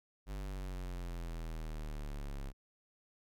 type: exponential sweep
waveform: square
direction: down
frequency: 50.1 to 33.76 Hz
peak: -40 dBFS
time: 0.26-2.53 s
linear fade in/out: 50 ms
effects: none